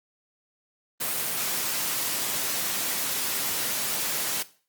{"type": "high-pass noise", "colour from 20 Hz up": "white", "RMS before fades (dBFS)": -28, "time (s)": [1, 4.43], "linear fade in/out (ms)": 10, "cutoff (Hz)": 110, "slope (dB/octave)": 24, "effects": ["noise-tail reverb RT60 0.4 s tail -17 dB re dry", "Opus 32 kbps"]}